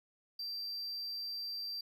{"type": "tone", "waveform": "triangle", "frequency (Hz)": 4699, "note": "D8", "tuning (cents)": 0, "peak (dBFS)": -37, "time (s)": [0.39, 1.81], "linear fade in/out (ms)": 5, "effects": []}